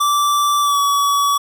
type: tone with pitch glide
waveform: square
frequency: 1166 to 1136.7 Hz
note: D6 to C#6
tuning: -13 to +43 cents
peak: -14 dBFS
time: 0-1.38 s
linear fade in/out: 10 ms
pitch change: -44 cents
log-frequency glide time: 0.61-0.78 s
effects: none